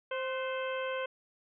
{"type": "harmonic tone with a mistuned harmonic", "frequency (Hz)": 523.3, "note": "C5", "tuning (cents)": 0, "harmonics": [1, 2, 3, 4, 5, 6], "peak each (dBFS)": [-34, -40, -41, -46, -44, -47], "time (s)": [0.11, 1.06], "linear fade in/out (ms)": 5, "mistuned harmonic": 3, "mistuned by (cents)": -52, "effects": []}